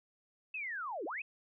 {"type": "linear two-way sweep", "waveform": "sine", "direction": "down then up", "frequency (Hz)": [2660, 284.3, 2660], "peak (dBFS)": -37, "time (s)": [0.54, 1.22], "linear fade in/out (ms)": 5, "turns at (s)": 1.05, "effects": []}